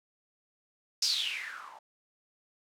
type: noise with low-pass filter sweep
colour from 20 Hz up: violet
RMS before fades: -34 dBFS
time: 1.02-1.79 s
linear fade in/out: 5 ms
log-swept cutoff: 5400 to 800 Hz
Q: 8.7
effects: none